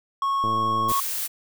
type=tone; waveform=triangle; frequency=1099 Hz; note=C#6; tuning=15 cents flat; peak=-19 dBFS; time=0.22-1 s; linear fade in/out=2 ms
type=click train; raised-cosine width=2 ms; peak=-20 dBFS; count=54; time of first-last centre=0.44-0.917 s; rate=111 Hz
type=noise; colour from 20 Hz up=blue; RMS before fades=-28 dBFS; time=0.88-1.28 s; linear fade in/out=20 ms
effects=none